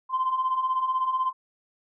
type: beating tone pair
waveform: sine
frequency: 1024 / 1040 Hz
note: C6 / C6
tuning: -38 / -11 cents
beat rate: 16 Hz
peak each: -29 / -23 dBFS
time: 0.09-1.33 s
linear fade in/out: 50 ms
effects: tanh soft clip ceiling -17 dBFS